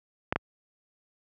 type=clicks; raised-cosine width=0.5 ms; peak=-10 dBFS; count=2; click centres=0.325 / 0.36 s; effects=high-pass 60 Hz 12 dB/octave